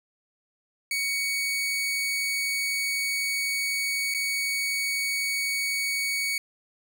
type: tone with dropouts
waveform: sawtooth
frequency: 2238 Hz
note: C#7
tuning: 16 cents sharp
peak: -22 dBFS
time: 0.91-6.38 s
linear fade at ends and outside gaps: 2 ms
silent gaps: 4.14-4.146 s
effects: none